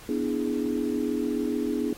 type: chord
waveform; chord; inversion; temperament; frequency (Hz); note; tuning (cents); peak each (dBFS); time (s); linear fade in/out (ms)
sine; E dominant seventh; second; equal with one note detuned; 246.9 / 293.7 / 329.6 / 418.4; B3 / D4 / E4 / G#4; 0 / 0 / 0 / +13; -29 / -29 / -32 / -31; 0.09-1.93; 2
effects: pink hiss -47 dBFS RMS until 1.97 s + AAC 48 kbps